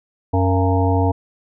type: harmonic tone with a mistuned harmonic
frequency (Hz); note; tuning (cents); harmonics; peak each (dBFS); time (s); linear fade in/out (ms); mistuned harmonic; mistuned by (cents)
92.5; F#2; 0; 1 / 3 / 5 / 7 / 9 / 10; -16 / -21 / -23 / -24 / -26 / -26; 0.33-1.12; 10; 7; +89
effects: none